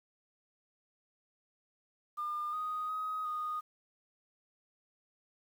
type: tone with pitch steps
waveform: sine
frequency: 1205 / 1245 / 1260 / 1235 Hz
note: D6 / D#6 / D#6 / D#6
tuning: +44 / +1 / +21 / -13 cents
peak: -33 dBFS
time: 2.17-3.61 s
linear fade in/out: 20 ms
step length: 360 ms
effects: tanh soft clip ceiling -29 dBFS + 10-bit